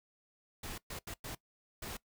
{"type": "noise bursts at uneven times", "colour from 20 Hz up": "pink", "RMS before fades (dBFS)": -43, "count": 5, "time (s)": [[0.63, 0.78], [0.9, 0.99], [1.07, 1.14], [1.24, 1.35], [1.82, 1.97]], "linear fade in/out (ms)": 5, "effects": ["noise-tail reverb RT60 0.1 s tail -20 dB re dry"]}